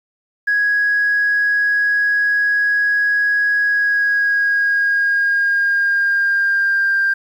sine tone with pitch glide, 1661.2 to 1589.9 Hz, G#6 to G6, 0 to +24 cents, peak -12 dBFS, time 0.47-7.14 s, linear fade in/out 10 ms, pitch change -76 cents, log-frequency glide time 3.6-6.99 s, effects tanh soft clip ceiling -9 dBFS + 8-bit

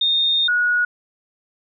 sine tone pair in turn, 3668 / 1455.6 Hz, A#7 / F#6, -29 / -29 cents, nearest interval octave + major third, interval 1600 cents, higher first, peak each -15 dBFS, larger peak neither, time 0.01-0.48 / 0.48-0.85 s, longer first, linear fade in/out 5 ms, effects none

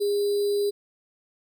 sine tone with sample-and-hold, 407.4 Hz, G#4, 33 cents flat, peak -21 dBFS, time 0-0.71 s, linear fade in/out 20 ms, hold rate 4410 Hz, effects none

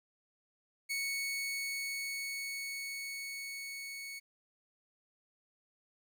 sawtooth tone with level ramp, 2217 Hz, C#7, in tune, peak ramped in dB -30 to -39 dBFS, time 0.89-4.2 s, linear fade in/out 20 ms, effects 12-bit

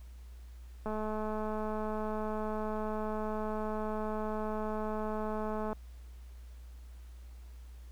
click train, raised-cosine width 1 ms, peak -24 dBFS, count 1048, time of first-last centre 0.86-5.73 s, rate 215 Hz, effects added 60 Hz sine -46 dBFS peak until 7.91 s + pink hiss -65 dBFS RMS until 7.91 s

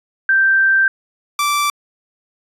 sine / sawtooth tone pair in turn, 1567 / 1167.4 Hz, G6 / D6, -1 / -11 cents, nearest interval perfect fourth, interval 510 cents, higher first, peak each -10 / -11 dBFS, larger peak first, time 0.29-0.88 / 1.39-1.7 s, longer first, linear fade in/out 2 ms, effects resampled to 32000 Hz

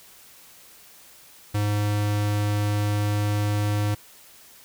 square tone, 103.83 Hz, G#2, in tune, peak -22 dBFS, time 1.54-3.95 s, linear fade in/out 10 ms, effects white hiss -50 dBFS RMS until 4.64 s

